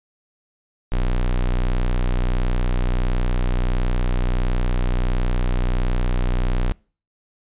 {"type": "tone", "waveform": "square", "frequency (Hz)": 30.73, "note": "B0", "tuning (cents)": -8, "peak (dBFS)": -18, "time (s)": [0.92, 6.72], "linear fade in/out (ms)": 0, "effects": ["noise-tail reverb RT60 0.4 s tail -25 dB re dry", "resampled to 8000 Hz"]}